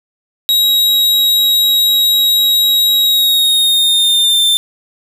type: tone with pitch glide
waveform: 45% pulse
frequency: 3826 to 3570 Hz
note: A#7 to A7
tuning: +44 to +24 cents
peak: -8 dBFS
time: 0.49-4.57 s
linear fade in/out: 0 ms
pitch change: -120 cents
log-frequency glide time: 3.01-4.45 s
effects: none

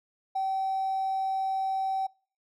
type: tone with hard clipping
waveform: triangle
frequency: 769 Hz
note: G5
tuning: 33 cents flat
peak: -26 dBFS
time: 0.35-2.07 s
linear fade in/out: 10 ms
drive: 3 dB
effects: noise-tail reverb RT60 0.4 s tail -25 dB re dry

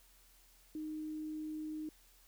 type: tone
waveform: sine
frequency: 309.1 Hz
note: D#4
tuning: 11 cents flat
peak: -39 dBFS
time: 0.75-1.89 s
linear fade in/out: 2 ms
effects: added 41 Hz sine -66 dBFS peak until 2.27 s + white hiss -66 dBFS RMS until 2.27 s

